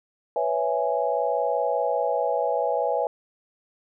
sine chord, C# minor seventh, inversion third, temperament equal, 493.9 / 554.4 / 659.3 / 830.6 Hz, B4 / C#5 / E5 / G#5, 0 / 0 / 0 / 0 cents, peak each -27 dBFS, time 0.36-3.07 s, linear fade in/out 2 ms, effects none

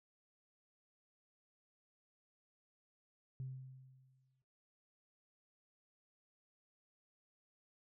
sine tone with exponential decay, 130.81 Hz, C3, in tune, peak -39 dBFS, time 3.4-4.42 s, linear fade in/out 0 ms, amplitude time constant 220 ms, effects noise-tail reverb RT60 0.7 s tail -22 dB re dry + tanh soft clip ceiling -36 dBFS

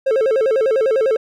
triangle tone with vibrato, 485.1 Hz, B4, 31 cents flat, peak -11 dBFS, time 0.06-1.17 s, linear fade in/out 10 ms, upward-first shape square, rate 10 Hz, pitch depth 170 cents each way, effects none

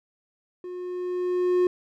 triangle tone with level ramp, 360 Hz, F#4, 47 cents flat, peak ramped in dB -32 to -15 dBFS, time 0.64-1.67 s, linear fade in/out 2 ms, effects none

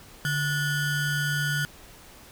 square ring-modulated tone, 802 Hz, G5, 39 cents sharp, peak -22 dBFS, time 0.25-1.65 s, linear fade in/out 0 ms, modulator 656 Hz, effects pink hiss -49 dBFS RMS until 2.31 s

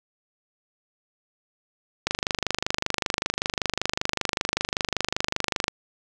click train, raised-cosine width 0.2 ms, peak -5 dBFS, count 92, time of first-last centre 2.07-5.681 s, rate 25.2 Hz, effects none

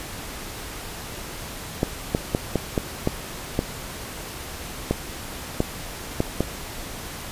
clicks, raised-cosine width 2 ms, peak -6 dBFS, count 11, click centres 1.831 / 2.149 / 2.349 / 2.557 / 2.778 / 3.074 / 3.591 / 4.91 / 5.604 / 6.204 / 6.406 s, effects pink hiss -35 dBFS RMS until 7.31 s + resampled to 32000 Hz

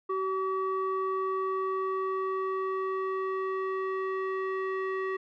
square tone with low-pass filter sweep, 380.9 Hz, G4, 50 cents flat, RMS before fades -31 dBFS, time 0.09-5.17 s, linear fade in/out 10 ms, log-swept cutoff 1100 to 1700 Hz, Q 3.1, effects none

